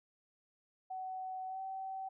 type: tone with pitch glide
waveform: sine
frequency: 751 to 766.3 Hz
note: F#5 to G5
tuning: +26 to -40 cents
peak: -39 dBFS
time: 0.9-2.09 s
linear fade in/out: 10 ms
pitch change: +34 cents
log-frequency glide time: 1.47-1.6 s
effects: none